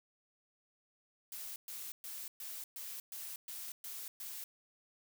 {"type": "noise bursts", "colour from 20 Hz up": "blue", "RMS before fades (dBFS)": -45, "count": 9, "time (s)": [1.32, 4.44], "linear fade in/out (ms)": 2, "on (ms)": 240, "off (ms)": 120, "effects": []}